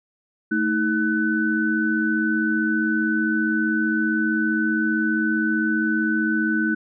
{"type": "tone cluster", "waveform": "sine", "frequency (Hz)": [221.6, 316.9, 1501], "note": ["A3", "D#4", "F#6"], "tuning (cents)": [13, 32, 24], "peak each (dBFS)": -23, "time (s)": [0.51, 6.75], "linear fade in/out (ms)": 10, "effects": []}